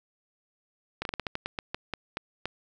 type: slowing click train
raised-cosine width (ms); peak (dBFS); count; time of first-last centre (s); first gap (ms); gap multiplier
0.3; -15; 13; 1.02-2.456; 32; 1.22
effects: none